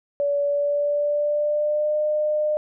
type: tone with pitch glide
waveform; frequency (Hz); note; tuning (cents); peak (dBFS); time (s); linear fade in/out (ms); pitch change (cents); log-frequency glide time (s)
sine; 572 to 605.3; D5 to D#5; -46 to -48; -19; 0.2-2.57; 0; +98; 0.41-1.99
effects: none